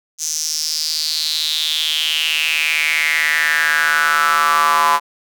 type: tone with high-pass filter sweep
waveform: square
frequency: 77.78 Hz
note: D#2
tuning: in tune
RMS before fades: -17 dBFS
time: 0.18-5 s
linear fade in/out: 50 ms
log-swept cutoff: 6300 to 1000 Hz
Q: 6.2
effects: none

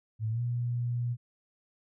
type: tone with pitch glide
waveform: sine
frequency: 110 to 120.65 Hz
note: A2 to B2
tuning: 0 to -40 cents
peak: -28 dBFS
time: 0.19-1.17 s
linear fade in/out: 50 ms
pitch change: +160 cents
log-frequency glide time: 0.3-0.41 s
effects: none

